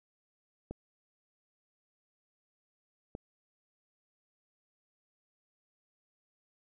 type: clicks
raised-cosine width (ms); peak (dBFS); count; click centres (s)
2; -26; 2; 0.71 / 3.151
effects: none